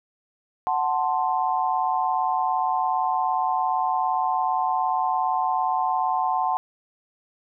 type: chord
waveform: sine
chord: F# diminished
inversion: none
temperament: equal with one note detuned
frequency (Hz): 742.6 / 880 / 1046.5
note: F#5 / A5 / C6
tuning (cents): +6 / 0 / 0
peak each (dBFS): -24 / -25 / -26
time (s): 0.67-6.57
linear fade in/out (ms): 0
effects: none